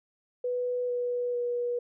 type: tone with pitch steps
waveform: sine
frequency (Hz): 493.9 / 488.8 / 483.7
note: B4 / B4 / B4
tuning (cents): 0 / -18 / -36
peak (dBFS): -27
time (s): 0.44-1.79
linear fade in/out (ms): 5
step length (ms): 450
effects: none